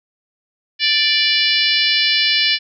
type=harmonic tone with a mistuned harmonic; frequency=587 Hz; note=D5; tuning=1 cent flat; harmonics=3 / 4 / 5 / 6 / 7 / 8 / 9; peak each=-23 / -20 / -19 / -22 / -20 / -22 / -22 dBFS; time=0.79-2.59 s; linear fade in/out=50 ms; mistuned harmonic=6; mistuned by=-23 cents; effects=none